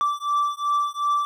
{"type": "beating tone pair", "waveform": "triangle", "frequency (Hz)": [1165, 1167.7], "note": ["D6", "D6"], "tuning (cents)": [-14, -10], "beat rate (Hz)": 2.7, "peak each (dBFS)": -22, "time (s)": [0.01, 1.25], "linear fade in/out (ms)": 0, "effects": []}